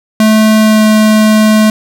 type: tone with pitch glide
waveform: square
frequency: 217.1 to 215.7 Hz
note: A3 to A3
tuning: -23 to -34 cents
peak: -5 dBFS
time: 0.2-1.7 s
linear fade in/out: 2 ms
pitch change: -11 cents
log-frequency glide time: 0.58-0.84 s
effects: none